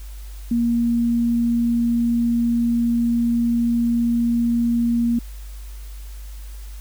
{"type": "tone", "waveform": "sine", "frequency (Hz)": 235.1, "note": "A#3", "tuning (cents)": 15, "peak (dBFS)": -16, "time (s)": [0.51, 5.19], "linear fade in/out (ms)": 5, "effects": ["added 50 Hz sine -32 dBFS peak until 6.8 s", "white hiss -48 dBFS RMS until 6.8 s"]}